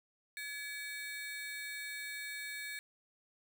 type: ring-modulated tone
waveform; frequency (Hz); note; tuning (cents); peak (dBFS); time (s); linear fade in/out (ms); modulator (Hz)
35% pulse; 1992; B6; +14; -36; 0.37-2.79; 0; 293
effects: none